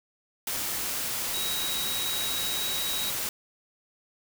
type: tone in noise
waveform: sine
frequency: 3829 Hz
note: A#7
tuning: 46 cents sharp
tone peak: -31 dBFS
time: 1.34-3.1 s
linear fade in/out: 2 ms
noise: white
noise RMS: -31 dBFS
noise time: 0.47-3.29 s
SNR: -3 dB
effects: none